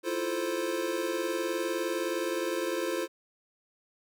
square chord, F major seventh, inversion third, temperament equal, 329.6 / 349.2 / 440 / 523.3 Hz, E4 / F4 / A4 / C5, 0 / 0 / 0 / 0 cents, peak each -37 / -34 / -37 / -35 dBFS, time 0.03-3.08 s, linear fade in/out 50 ms, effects none

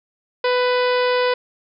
harmonic tone, 497.2 Hz, B4, 12 cents sharp, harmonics 1 / 2 / 3 / 4 / 5 / 6 / 7 / 8 / 9 / 10, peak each -17 / -23 / -27 / -29 / -31 / -33 / -34 / -35 / -36 / -37 dBFS, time 0.44-1.34 s, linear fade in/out 5 ms, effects none

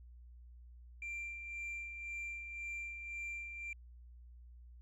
sine tone with tremolo, 2365 Hz, D7, 12 cents sharp, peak -37 dBFS, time 1.02-3.73 s, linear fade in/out 2 ms, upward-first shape sine, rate 1.9 Hz, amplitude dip 55%, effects tanh soft clip ceiling -39 dBFS + added 60 Hz sine -53 dBFS peak until 4.81 s

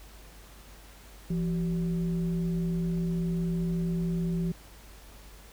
sine tone with frequency modulation, 170.5 Hz, F3, 41 cents flat, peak -26 dBFS, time 1.3-4.52 s, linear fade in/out 5 ms, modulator 211 Hz, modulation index 0.48, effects added 50 Hz sine -50 dBFS peak until 5.52 s + pink hiss -53 dBFS RMS until 5.52 s

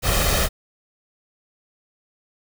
pink noise with comb filter, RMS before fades -19 dBFS, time 0.02-0.49 s, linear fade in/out 50 ms, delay 1.6 ms, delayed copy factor +0.55, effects none

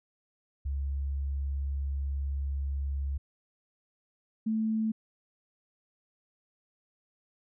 sine tone pair in turn, 69.3 / 220 Hz, C#2 / A3, 0 / 0 cents, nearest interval octave + minor sixth, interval 2000 cents, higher second, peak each -29 / -26 dBFS, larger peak second, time 0.65-3.18 / 4.46-4.92 s, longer first, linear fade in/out 10 ms, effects none

